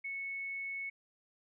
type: tone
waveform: sine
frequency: 2206 Hz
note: C#7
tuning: 9 cents flat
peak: -37 dBFS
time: 0.04-0.9 s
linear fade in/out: 10 ms
effects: none